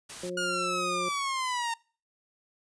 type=noise; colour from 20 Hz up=white; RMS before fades=-41 dBFS; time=0.09-0.3 s; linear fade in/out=10 ms
type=harmonic tone; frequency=179.4 Hz; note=F3; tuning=47 cents sharp; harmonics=1 / 2 / 3; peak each=-39 / -35 / -36 dBFS; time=0.23-1.09 s; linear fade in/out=5 ms
type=linear sweep; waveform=sawtooth; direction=down; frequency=1439 to 912 Hz; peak=-25 dBFS; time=0.37-1.74 s; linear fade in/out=5 ms
effects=noise-tail reverb RT60 0.4 s tail -25 dB re dry + resampled to 22050 Hz